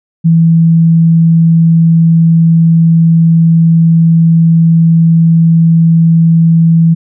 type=tone; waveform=sine; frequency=164.81 Hz; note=E3; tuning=in tune; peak=-3 dBFS; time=0.24-6.95 s; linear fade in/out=20 ms; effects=none